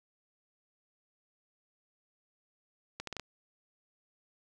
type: accelerating click train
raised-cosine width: 0.2 ms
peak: -21 dBFS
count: 5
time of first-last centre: 3-3.197 s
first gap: 73 ms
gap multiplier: 0.74
effects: none